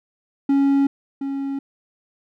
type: tone pair in turn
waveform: triangle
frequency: 277.2 / 275.1 Hz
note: C#4 / C#4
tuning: 0 / -13 cents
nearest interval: unison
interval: 13 cents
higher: first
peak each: -12 / -21 dBFS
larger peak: first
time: 0.49-0.87 / 1.21-1.59 s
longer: neither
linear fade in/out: 5 ms
effects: none